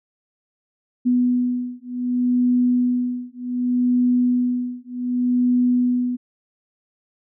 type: beating tone pair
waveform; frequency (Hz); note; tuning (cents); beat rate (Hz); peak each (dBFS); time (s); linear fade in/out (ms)
sine; 246.9 / 247.56; B3 / B3; 0 / +4; 0.66; -20; 1.05-6.17; 20
effects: none